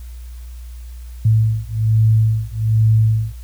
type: beating tone pair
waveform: sine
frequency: 109.8 / 111 Hz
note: A2 / A2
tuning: -3 / +16 cents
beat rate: 1.2 Hz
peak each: -15 dBFS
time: 1.25-3.33 s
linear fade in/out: 5 ms
effects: added 60 Hz sine -30 dBFS peak until 3.43 s + white hiss -50 dBFS RMS until 3.43 s